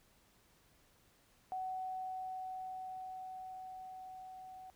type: tone with level ramp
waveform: sine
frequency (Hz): 749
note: F#5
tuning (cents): +21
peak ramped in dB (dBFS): -37 to -49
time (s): 1.52-4.7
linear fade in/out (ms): 0
effects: pink hiss -69 dBFS RMS until 4.75 s